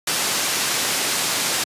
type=low-pass noise; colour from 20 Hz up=white; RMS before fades=-22 dBFS; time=0.07-1.64 s; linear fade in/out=5 ms; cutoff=8300 Hz; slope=12 dB/octave; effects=high-pass 150 Hz 12 dB/octave + resampled to 32000 Hz